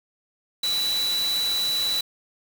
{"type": "tone in noise", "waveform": "sine", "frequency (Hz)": 3951, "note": "B7", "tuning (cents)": 0, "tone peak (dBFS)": -22, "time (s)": [0.63, 2.01], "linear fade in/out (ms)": 5, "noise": "white", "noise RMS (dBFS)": -32, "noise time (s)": [0.63, 2.01], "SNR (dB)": 7, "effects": []}